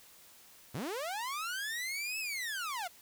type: linear two-way sweep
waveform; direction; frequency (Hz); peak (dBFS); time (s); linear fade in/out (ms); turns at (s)
sawtooth; up then down; 96 to 2637 to 661; -32; 0.74-2.88; 10; 2.19
effects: white hiss -58 dBFS RMS until 3.01 s